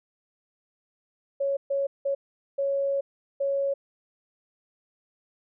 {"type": "tone bursts at uneven times", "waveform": "sine", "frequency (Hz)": 554.4, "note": "C#5", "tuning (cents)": 0, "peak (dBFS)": -23, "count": 5, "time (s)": [[1.4, 1.57], [1.7, 1.87], [2.05, 2.15], [2.58, 3.01], [3.4, 3.74]], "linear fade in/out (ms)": 10, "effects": []}